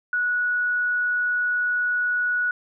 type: tone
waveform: sine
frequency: 1466 Hz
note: F#6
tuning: 16 cents flat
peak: -20 dBFS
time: 0.13-2.51 s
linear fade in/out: 2 ms
effects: none